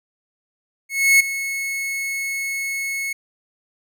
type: tone with ADSR envelope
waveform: 45% pulse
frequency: 2190 Hz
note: C#7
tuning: 22 cents flat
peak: -9 dBFS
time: 0.89-3.13 s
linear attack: 310 ms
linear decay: 9 ms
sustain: -14 dB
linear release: 6 ms
effects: none